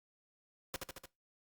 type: noise with echo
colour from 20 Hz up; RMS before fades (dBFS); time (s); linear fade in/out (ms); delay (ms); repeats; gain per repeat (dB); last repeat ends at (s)
pink; -39; 0.74-0.76; 0; 74; 4; -3; 1.056
effects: noise-tail reverb RT60 0.2 s tail -20 dB re dry + Opus 48 kbps